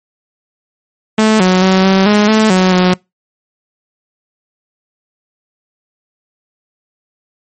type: tone with pitch steps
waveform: sawtooth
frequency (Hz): 217.7 / 184.5 / 188.6 / 191.6 / 208.7 / 217.7 / 185.5 / 182.2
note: A3 / F#3 / F#3 / G3 / G#3 / A3 / F#3 / F#3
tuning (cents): -18 / -5 / +33 / -39 / +9 / -18 / +5 / -26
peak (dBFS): -3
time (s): 1.18-2.94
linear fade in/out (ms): 5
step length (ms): 220
effects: noise-tail reverb RT60 0.2 s tail -25 dB re dry + MP3 32 kbps